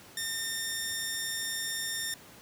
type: tone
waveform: 10% pulse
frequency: 1816 Hz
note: A#6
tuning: 46 cents flat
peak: -23 dBFS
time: 0.17-2.14 s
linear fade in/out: 2 ms
effects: pink hiss -52 dBFS RMS until 2.41 s + high-pass 80 Hz 12 dB/octave